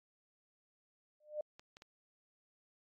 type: tone with exponential growth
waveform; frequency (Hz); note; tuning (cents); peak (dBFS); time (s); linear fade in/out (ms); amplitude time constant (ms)
sine; 603; D5; +46; -33; 1.2-1.41; 5; 44
type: clicks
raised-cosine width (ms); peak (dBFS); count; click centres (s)
0.2; -36; 3; 1.595 / 1.769 / 1.821
effects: AAC 64 kbps